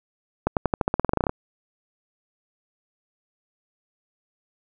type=accelerating click train; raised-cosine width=1 ms; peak=-6 dBFS; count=16; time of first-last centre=0.47-1.294 s; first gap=98 ms; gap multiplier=0.91; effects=none